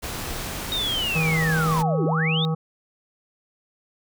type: noise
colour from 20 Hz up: pink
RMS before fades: -31 dBFS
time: 0.02-1.83 s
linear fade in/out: 20 ms
type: linear two-way sweep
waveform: sine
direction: down then up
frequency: 3753 to 274.7 to 3753 Hz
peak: -23 dBFS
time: 0.72-2.45 s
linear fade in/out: 0 ms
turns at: 2.05 s
type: harmonic tone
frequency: 160 Hz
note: D#3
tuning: 49 cents sharp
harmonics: 1 / 3 / 5 / 7 / 8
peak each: -21 / -31 / -35 / -38 / -39 dBFS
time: 1.15-2.55 s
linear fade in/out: 10 ms
effects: none